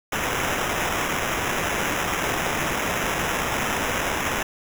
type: noise with sample-and-hold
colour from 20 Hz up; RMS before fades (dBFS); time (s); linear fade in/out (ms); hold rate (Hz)
white; -25; 0.12-4.43; 5; 4410
effects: none